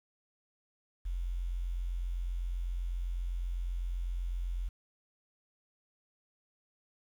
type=tone with quantisation; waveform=sine; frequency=43.93 Hz; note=F1; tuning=11 cents sharp; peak=-32 dBFS; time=1.05-4.69 s; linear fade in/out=10 ms; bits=10; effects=none